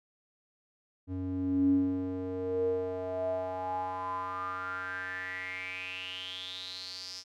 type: tone with band-pass filter sweep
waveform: square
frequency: 92.5 Hz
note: F#2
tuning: in tune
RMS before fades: -34 dBFS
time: 1.07-7.24 s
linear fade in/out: 50 ms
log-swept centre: 200 to 5300 Hz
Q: 8.7
effects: none